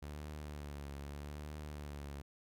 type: tone with vibrato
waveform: sawtooth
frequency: 73 Hz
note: D2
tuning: 10 cents flat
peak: -40 dBFS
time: 0.02-2.22 s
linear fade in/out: 10 ms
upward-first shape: triangle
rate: 0.81 Hz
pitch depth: 66 cents each way
effects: none